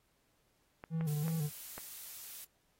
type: clicks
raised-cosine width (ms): 0.5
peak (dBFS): -30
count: 4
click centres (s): 0.839 / 1.01 / 1.281 / 1.78
type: tone with vibrato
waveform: triangle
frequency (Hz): 155.56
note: D#3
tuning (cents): 0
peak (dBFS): -30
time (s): 0.9-1.5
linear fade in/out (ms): 50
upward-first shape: square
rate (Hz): 3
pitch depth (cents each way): 76
type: noise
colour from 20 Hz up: blue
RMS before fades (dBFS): -47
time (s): 1.07-2.45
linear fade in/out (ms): 10
effects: pink hiss -75 dBFS RMS until 2.79 s + AAC 48 kbps